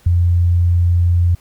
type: tone with ADSR envelope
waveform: sine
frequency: 87.1 Hz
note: F2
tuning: 4 cents flat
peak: -7 dBFS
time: 0.06-1.35 s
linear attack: 8 ms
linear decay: 13 ms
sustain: -3 dB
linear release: 6 ms
effects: pink hiss -51 dBFS RMS until 1.4 s